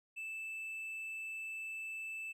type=tone; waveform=triangle; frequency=2637 Hz; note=E7; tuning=in tune; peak=-39 dBFS; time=0.16-2.33 s; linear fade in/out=20 ms; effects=none